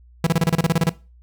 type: tone bursts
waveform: 45% pulse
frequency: 164.81 Hz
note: E3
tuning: in tune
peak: -14 dBFS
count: 12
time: 0.24-0.894 s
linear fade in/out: 2 ms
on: 27 ms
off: 30 ms
effects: noise-tail reverb RT60 0.3 s tail -19 dB re dry + added 60 Hz sine -46 dBFS peak until 1.22 s